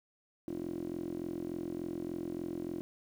10% pulse tone with band-pass filter, 43.43 Hz, F1, 9 cents flat, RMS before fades -39 dBFS, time 0.48-2.81 s, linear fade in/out 0 ms, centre 340 Hz, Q 7.8, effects 10-bit

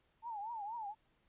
sine tone with vibrato, 874 Hz, A5, 12 cents flat, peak -40 dBFS, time 0.22-0.95 s, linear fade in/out 50 ms, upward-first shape triangle, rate 4.2 Hz, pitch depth 180 cents each way, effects pink hiss -75 dBFS RMS until 1.28 s + resampled to 8000 Hz

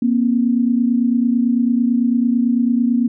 sine tone pair together, 237 / 266 Hz, A#3 / C4, +29 / +29 cents, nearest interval major second, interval 200 cents, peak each -14 / -19 dBFS, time 0.02-3.08 s, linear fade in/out 5 ms, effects none

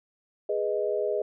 sine chord, G# minor, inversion none, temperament equal, 415.3 / 493.9 / 622.3 Hz, G#4 / B4 / D#5, 0 / 0 / 0 cents, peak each -28 / -31 / -29 dBFS, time 0.49-1.22 s, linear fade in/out 5 ms, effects none

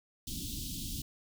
pink band-stop noise, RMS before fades -39 dBFS, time 0.27-1.02 s, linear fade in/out 5 ms, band 310 to 3100 Hz, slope 48 dB/octave, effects none

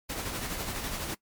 pink noise with tremolo, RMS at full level -33 dBFS, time 0.09-1.15 s, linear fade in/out 10 ms, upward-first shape sine, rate 12 Hz, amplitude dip 40%, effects noise-tail reverb RT60 0.1 s tail -21 dB re dry + MP3 96 kbps

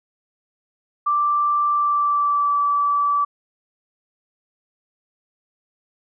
sine tone with pitch glide, 1174.7 to 1155.2 Hz, D6 to D6, 0 to -29 cents, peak -16 dBFS, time 1.06-3.25 s, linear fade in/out 10 ms, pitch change -29 cents, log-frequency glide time 1.7-2.59 s, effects none

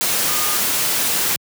sine tone in noise, 1220 Hz, D#6, 34 cents flat, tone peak -28 dBFS, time 0.29-0.57 s, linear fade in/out 0 ms, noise white, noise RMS -19 dBFS, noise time 0.01-1.36 s, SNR -12 dB, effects high-pass 100 Hz 12 dB/octave

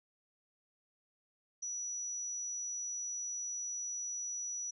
sine tone, 5880 Hz, F#8, 12 cents flat, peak -37 dBFS, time 1.62-4.71 s, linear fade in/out 10 ms, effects none

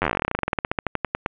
slowing click train, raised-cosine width 0.5 ms, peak -6 dBFS, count 30, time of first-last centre 0.02-1.261 s, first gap 10 ms, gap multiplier 1.09, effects resampled to 8000 Hz + 8-bit

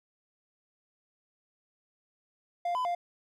triangle tone with pitch steps, 699 / 1006 / 699 Hz, F5 / B5 / F5, +1 / +32 / +1 cents, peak -26 dBFS, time 2.65-2.95 s, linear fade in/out 5 ms, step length 100 ms, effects none

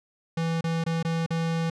square tone with dropouts, 164.81 Hz, E3, in tune, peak -25 dBFS, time 0.37-1.7 s, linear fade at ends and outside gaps 5 ms, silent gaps 0.61-0.64 / 0.84-0.863 / 1.028-1.048 / 1.263-1.305 s, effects low-pass 6000 Hz 12 dB/octave

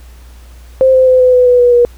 sine tone with pitch steps, 524 / 517.7 / 511.4 / 505.3 / 499.2 / 493.2 / 487.2 / 481.3 Hz, C5 / C5 / C5 / B4 / B4 / B4 / B4 / B4, +2 / -18 / -40 / +40 / +19 / -2 / -24 / -45 cents, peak -4 dBFS, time 0.81-1.85 s, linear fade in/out 0 ms, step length 130 ms, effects added 60 Hz sine -33 dBFS peak until 1.97 s + pink hiss -45 dBFS RMS until 1.97 s

